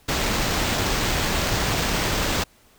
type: noise with sample-and-hold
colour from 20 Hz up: pink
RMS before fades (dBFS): -23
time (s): 0.08-2.44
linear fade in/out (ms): 10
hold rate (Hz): 11025
effects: pink hiss -56 dBFS RMS until 2.78 s